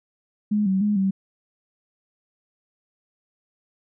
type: tone with pitch steps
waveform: sine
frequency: 209.4 / 190.7 / 208.2 / 192.6 Hz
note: G#3 / G3 / G#3 / G3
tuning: +15 / -47 / +5 / -30 cents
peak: -18 dBFS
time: 0.51-1.11 s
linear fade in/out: 10 ms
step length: 150 ms
effects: none